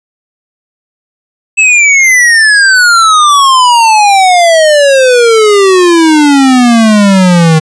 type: exponential sweep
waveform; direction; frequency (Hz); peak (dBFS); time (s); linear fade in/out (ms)
square; down; 2637 to 155.56; -3; 1.57-7.6; 20
effects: resampled to 22050 Hz